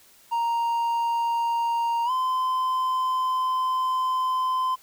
triangle tone with pitch glide, 932.3 to 1028.5 Hz, A#5 to C6, 0 to -30 cents, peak -20 dBFS, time 0.31-4.76 s, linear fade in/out 20 ms, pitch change +170 cents, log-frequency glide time 2.05-2.11 s, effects white hiss -55 dBFS RMS until 4.82 s

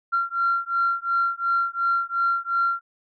sine beating tone pair, 1373 / 1375.8 Hz, F6 / F6, -30 / -26 cents, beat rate 2.8 Hz, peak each -23 dBFS, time 0.12-2.81 s, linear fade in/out 20 ms, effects tanh soft clip ceiling -13 dBFS

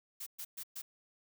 blue noise bursts, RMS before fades -43 dBFS, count 4, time 0.2-0.82 s, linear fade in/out 10 ms, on 65 ms, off 120 ms, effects none

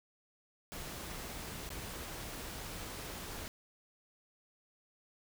pink noise with dropouts, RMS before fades -44 dBFS, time 0.72-3.48 s, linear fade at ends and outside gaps 0 ms, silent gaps 1.691-1.703 s, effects none

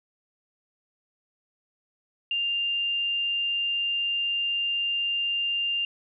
sine tone, 2796 Hz, F7, 1 cent sharp, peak -24 dBFS, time 2.31-5.85 s, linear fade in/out 2 ms, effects none

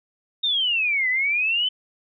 sine exponential two-way sweep, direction down then up, 3729 to 1978 to 3073 Hz, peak -19 dBFS, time 0.43-1.69 s, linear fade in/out 10 ms, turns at 1.09 s, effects none

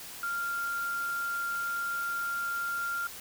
sine tone in noise, 1391 Hz, F6, 7 cents flat, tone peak -30 dBFS, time 0.23-3.07 s, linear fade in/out 2 ms, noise white, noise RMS -44 dBFS, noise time 0-3.2 s, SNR +11 dB, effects none

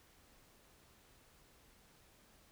silence, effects pink hiss -66 dBFS RMS until 2.51 s

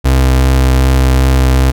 35% pulse tone with vibrato, 65.2 Hz, C2, 5 cents flat, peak -5 dBFS, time 0.04-1.72 s, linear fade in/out 20 ms, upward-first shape sine, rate 2.6 Hz, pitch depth 13 cents each way, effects none

